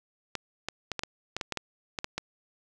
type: clicks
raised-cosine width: 0.2 ms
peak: -14 dBFS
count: 12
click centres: 0.353 / 0.686 / 0.917 / 0.993 / 1.035 / 1.366 / 1.412 / 1.523 / 1.573 / 1.988 / 2.044 / 2.18 s
effects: none